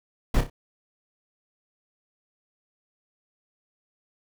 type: noise with echo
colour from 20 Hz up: brown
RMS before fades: -20 dBFS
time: 0.34-0.41 s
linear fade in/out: 5 ms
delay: 30 ms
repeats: 3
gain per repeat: -8 dB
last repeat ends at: 0.5 s
effects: none